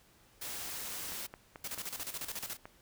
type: noise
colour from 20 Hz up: white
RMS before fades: -41 dBFS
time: 0.41-1.27 s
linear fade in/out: 10 ms
type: click train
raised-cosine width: 0.5 ms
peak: -30 dBFS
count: 8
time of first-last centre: 1.12-2.655 s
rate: 4.56 Hz
type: noise with tremolo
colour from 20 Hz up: white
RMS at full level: -39 dBFS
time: 1.64-2.57 s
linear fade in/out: 5 ms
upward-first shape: square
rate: 14 Hz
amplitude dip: 70%
effects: pink hiss -64 dBFS RMS until 2.81 s